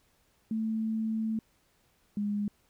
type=tone pair in turn; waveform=sine; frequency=220.9 / 205.8 Hz; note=A3 / G#3; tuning=+7 / -16 cents; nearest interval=minor second; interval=123 cents; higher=first; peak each=-28 dBFS; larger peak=neither; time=0.51-1.39 / 2.17-2.48 s; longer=first; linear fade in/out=2 ms; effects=pink hiss -69 dBFS RMS until 2.69 s